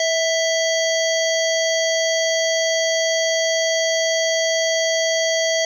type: harmonic tone with a mistuned harmonic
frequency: 651 Hz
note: E5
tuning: 22 cents flat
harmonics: 1 / 3 / 5 / 7 / 9 / 10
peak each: -19 / -24 / -26 / -27 / -29 / -29 dBFS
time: 0-5.65 s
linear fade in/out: 2 ms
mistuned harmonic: 3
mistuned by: +30 cents
effects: 8-bit